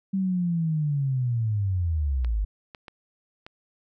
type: linear sweep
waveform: sine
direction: down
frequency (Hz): 195.3 to 47.95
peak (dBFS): -22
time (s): 0.13-2.45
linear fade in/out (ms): 10
type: clicks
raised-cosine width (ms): 0.3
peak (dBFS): -25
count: 4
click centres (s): 2.247 / 2.748 / 2.882 / 3.465
effects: none